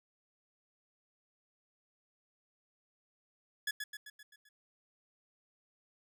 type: tone with echo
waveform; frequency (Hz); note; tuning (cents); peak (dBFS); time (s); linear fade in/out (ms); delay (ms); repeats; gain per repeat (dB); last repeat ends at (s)
sawtooth; 1698; G#6; +38; -29; 3.67-3.71; 5; 130; 6; -5; 4.49
effects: none